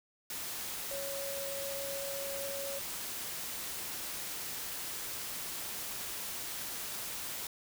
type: tone in noise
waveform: sine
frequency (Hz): 555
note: C#5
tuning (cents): +2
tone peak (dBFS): -39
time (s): 0.91-2.79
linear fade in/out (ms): 2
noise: white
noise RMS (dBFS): -40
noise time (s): 0.3-7.47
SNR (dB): -2
effects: none